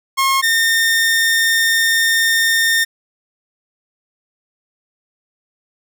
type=tone pair in turn; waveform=sawtooth; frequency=1078 / 1821.4 Hz; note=C#6 / A#6; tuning=-49 / -41 cents; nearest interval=major sixth; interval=908 cents; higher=second; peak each=-9 dBFS; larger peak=neither; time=0.17-0.42 / 0.42-2.85 s; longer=second; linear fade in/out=20 ms; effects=none